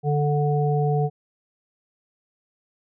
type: harmonic tone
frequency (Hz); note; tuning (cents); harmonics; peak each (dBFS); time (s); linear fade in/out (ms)
146.83; D3; 0; 1 / 3 / 5; -20 / -25 / -27; 0.03-1.1; 50
effects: none